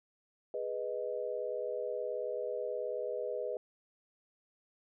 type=chord; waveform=sine; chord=G# minor; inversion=none; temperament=equal; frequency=415.3 / 493.9 / 622.3 Hz; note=G#4 / B4 / D#5; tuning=0 / 0 / 0 cents; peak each=-40 / -37 / -39 dBFS; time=0.54-3.57 s; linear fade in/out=2 ms; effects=none